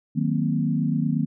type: chord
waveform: sine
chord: C half-diminished seventh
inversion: first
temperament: equal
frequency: 155.56 / 185 / 233.1 / 261.6 Hz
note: Eb3 / Gb3 / Bb3 / C4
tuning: 0 / 0 / 0 / 0 cents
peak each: -24 / -28 / -25 / -28 dBFS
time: 0.15-1.26 s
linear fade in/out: 20 ms
effects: none